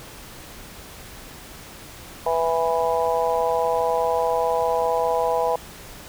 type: harmonic tone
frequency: 164.81 Hz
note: E3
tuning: in tune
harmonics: 3 / 4 / 5 / 6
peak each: -23 / -24 / -25 / -26 dBFS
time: 2.26-5.56 s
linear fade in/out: 5 ms
effects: pink hiss -41 dBFS RMS until 6.08 s